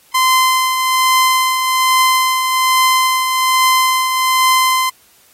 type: tone with tremolo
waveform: sawtooth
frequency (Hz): 1034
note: C6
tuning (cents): -21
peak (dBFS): -5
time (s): 0.14-4.9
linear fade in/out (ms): 10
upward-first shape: triangle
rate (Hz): 1.2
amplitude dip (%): 50
effects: white hiss -50 dBFS RMS until 5.33 s + AAC 48 kbps